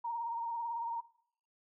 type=tone with vibrato; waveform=sine; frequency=932.3 Hz; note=A#5; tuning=in tune; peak=-34 dBFS; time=0.04-1.01 s; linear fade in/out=10 ms; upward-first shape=sine; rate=18 Hz; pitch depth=37 cents each way; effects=noise-tail reverb RT60 0.6 s tail -19 dB re dry